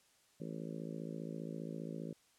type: harmonic tone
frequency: 55 Hz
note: A1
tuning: in tune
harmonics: 3 / 4 / 5 / 6 / 7 / 8 / 9 / 10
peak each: -45 / -47 / -49 / -51 / -52 / -53 / -54 / -55 dBFS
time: 0.4-2.13 s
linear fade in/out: 5 ms
effects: white hiss -70 dBFS RMS until 2.38 s + low-pass 10000 Hz 12 dB/octave